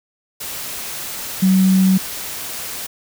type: tone in noise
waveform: sine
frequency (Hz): 188.7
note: F#3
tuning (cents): +34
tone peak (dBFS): -10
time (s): 1.42-1.98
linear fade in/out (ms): 10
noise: white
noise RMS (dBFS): -28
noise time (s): 0.4-2.87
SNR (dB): +15
effects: none